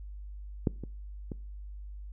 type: clicks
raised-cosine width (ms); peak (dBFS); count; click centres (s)
3; -12 / -25 / -23; 3; 0.672 / 0.837 / 1.318
effects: noise-tail reverb RT60 0.4 s tail -23 dB re dry + added 50 Hz sine -40 dBFS peak until 2.12 s